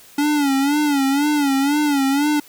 square tone with vibrato, 284.3 Hz, C#4, 44 cents sharp, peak -16 dBFS, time 0.18-2.4 s, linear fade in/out 5 ms, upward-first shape sine, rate 2 Hz, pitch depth 94 cents each way, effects white hiss -46 dBFS RMS until 2.48 s

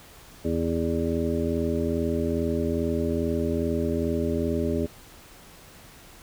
harmonic tone with a mistuned harmonic, 82.41 Hz, E2, in tune, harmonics 1 / 2 / 3 / 4 / 5 / 7, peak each -30 / -33 / -28 / -31 / -29 / -33 dBFS, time 0.44-4.87 s, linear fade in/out 20 ms, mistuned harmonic 7, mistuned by +29 cents, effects pink hiss -49 dBFS RMS until 6.22 s

